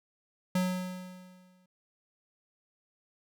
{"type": "tone with exponential decay", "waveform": "square", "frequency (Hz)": 183.2, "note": "F#3", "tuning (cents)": -17, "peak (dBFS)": -25, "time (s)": [0.55, 1.66], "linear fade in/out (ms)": 5, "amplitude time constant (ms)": 240, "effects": []}